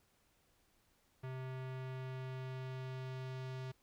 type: tone with low-pass filter sweep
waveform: square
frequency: 130.1 Hz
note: C3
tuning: 9 cents flat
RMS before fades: -44 dBFS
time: 1.23-3.72 s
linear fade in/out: 10 ms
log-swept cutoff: 2300 to 4500 Hz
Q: 0.99
effects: pink hiss -74 dBFS RMS until 3.82 s